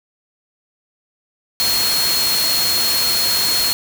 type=tone in noise; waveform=sine; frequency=4286 Hz; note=C8; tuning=41 cents sharp; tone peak=-17 dBFS; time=1.6-3.73 s; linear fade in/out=0 ms; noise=white; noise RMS=-20 dBFS; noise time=1.6-3.73 s; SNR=0 dB; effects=none